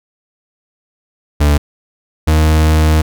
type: tone pair in turn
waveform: 40% pulse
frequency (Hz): 73.42 / 78.06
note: D2 / D#2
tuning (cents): 0 / +6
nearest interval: minor second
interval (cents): 106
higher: second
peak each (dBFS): -7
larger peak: neither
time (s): 1.4-1.58 / 2.27-3.02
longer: second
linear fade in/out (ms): 10
effects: none